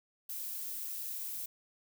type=noise; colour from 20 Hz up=violet; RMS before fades=-40 dBFS; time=0.29-1.46 s; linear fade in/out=5 ms; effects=none